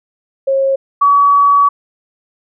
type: tone pair in turn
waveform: sine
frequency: 541 / 1135.8 Hz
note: C#5 / C#6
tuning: -42 / +42 cents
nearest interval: octave + minor second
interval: 1284 cents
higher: second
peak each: -10 / -6 dBFS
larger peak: second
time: 0.47-0.76 / 1.01-1.69 s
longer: second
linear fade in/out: 10 ms
effects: none